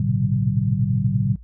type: tone cluster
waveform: sine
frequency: 106.9 / 119.1 / 127.6 / 146.6 / 190.5 Hz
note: A2 / A#2 / C3 / D3 / G3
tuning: -49 / +38 / -43 / -3 / -49 cents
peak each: -24 dBFS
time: 0-1.36 s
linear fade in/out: 5 ms
effects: noise-tail reverb RT60 0.1 s tail -24 dB re dry + added 58 Hz sine -39 dBFS peak until 1.43 s